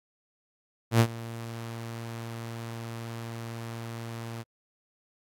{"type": "tone with ADSR envelope", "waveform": "sawtooth", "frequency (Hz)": 115.5, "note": "A#2", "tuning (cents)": -16, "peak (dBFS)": -12, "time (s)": [0.91, 4.44], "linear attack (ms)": 90, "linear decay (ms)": 68, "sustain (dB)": -20, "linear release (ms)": 32, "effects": ["AAC 48 kbps"]}